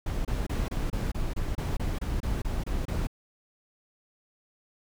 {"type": "noise bursts", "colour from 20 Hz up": "brown", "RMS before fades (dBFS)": -29, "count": 14, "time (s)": [0.06, 3.071], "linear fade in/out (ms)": 5, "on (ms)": 190, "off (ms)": 27, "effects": []}